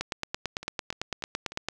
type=two click trains; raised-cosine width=0.2 ms; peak=-12 / -23 dBFS; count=16 / 4; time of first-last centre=0.01-1.686 / 0.63-1.52 s; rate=8.95 / 3.37 Hz; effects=none